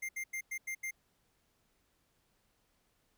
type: tone bursts at uneven times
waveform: square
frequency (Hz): 2100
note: C7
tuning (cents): +6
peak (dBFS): -37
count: 6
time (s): 0.02-0.09 / 0.16-0.24 / 0.33-0.41 / 0.51-0.58 / 0.67-0.75 / 0.83-0.91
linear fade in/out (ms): 10
effects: pink hiss -75 dBFS RMS until 3.17 s